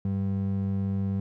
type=ring-modulated tone; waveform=triangle; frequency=146.83 Hz; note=D3; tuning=in tune; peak=-20 dBFS; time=0.05-1.2 s; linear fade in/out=2 ms; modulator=47.9 Hz; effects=none